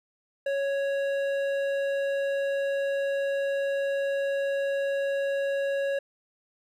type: tone with hard clipping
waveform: sine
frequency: 554.4 Hz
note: C#5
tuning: in tune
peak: -27 dBFS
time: 0.46-5.99 s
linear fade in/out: 5 ms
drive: 10 dB
effects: none